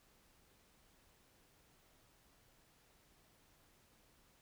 silence, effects pink hiss -70 dBFS RMS until 4.41 s

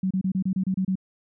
sine tone bursts, 188.5 Hz, F#3, 32 cents sharp, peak -21 dBFS, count 9, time 0.03-0.955 s, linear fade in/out 5 ms, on 77 ms, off 29 ms, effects none

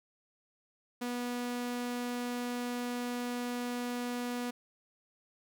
sawtooth tone, 243.9 Hz, B3, 21 cents flat, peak -30 dBFS, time 1.01-4.51 s, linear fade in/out 10 ms, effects none

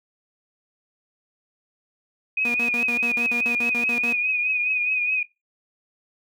sine tone with vibrato, 2489 Hz, D#7, in tune, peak -20 dBFS, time 2.37-5.23 s, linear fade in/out 5 ms, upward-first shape triangle, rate 4.8 Hz, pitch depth 56 cents each way
sawtooth tone bursts, 238.1 Hz, A#3, 37 cents sharp, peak -25 dBFS, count 12, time 2.45-4.128 s, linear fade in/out 2 ms, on 94 ms, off 50 ms
effects noise-tail reverb RT60 0.2 s tail -17 dB re dry

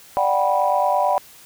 sine chord, G major seventh, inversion second, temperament just, 588 / 735 / 784 / 980 Hz, D5 / F#5 / G5 / B5, +2 / -12 / 0 / -14 cents, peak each -21 dBFS, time 0.17-1.18 s, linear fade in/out 0 ms, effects tanh soft clip ceiling -5 dBFS + white hiss -46 dBFS RMS until 1.45 s

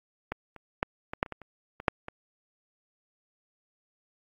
clicks, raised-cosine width 0.5 ms, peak -16 / -30 / -10 / -19 / -9 / -28 / -21 / -30 / -24 / -6 / -22 dBFS, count 11, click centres 0.32 / 0.563 / 0.829 / 1.135 / 1.229 / 1.262 / 1.323 / 1.417 / 1.801 / 1.882 / 2.084 s, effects AAC 48 kbps

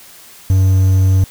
triangle tone with quantisation, 94.6 Hz, F#2, 39 cents sharp, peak -6 dBFS, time 0.5-1.24 s, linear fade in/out 0 ms, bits 6, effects white hiss -40 dBFS RMS until 1.3 s

